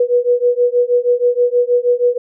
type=beating tone pair; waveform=sine; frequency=484.7 / 491 Hz; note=B4 / B4; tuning=-32 / -10 cents; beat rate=6.3 Hz; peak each=-14 dBFS; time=0-2.18 s; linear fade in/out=5 ms; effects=none